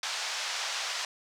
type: band-pass noise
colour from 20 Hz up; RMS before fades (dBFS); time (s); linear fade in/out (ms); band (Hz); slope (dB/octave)
white; -34; 0.03-1.05; 2; 650 to 6000; 24
effects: none